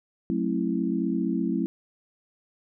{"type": "chord", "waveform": "sine", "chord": "F# half-diminished seventh", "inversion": "none", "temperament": "equal with one note detuned", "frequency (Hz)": [185, 220, 268.4, 329.6], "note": ["F#3", "A3", "C4", "E4"], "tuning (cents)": [0, 0, 44, 0], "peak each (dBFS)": -29, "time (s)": [0.3, 1.66], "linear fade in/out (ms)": 0, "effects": []}